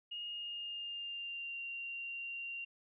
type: tone with pitch glide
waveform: sine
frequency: 2857 to 2766 Hz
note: F7 to F7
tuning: +39 to -17 cents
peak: -40 dBFS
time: 0.11-2.65 s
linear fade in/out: 10 ms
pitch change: -56 cents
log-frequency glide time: 0.26-1.61 s
effects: none